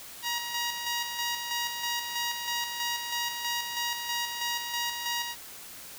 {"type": "tone with tremolo", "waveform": "10% pulse", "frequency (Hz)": 950, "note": "A#5", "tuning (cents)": 33, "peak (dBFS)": -20, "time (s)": [0.22, 5.36], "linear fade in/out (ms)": 50, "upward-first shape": "square", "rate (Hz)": 3.1, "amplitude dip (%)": 45, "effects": ["white hiss -45 dBFS RMS until 5.98 s"]}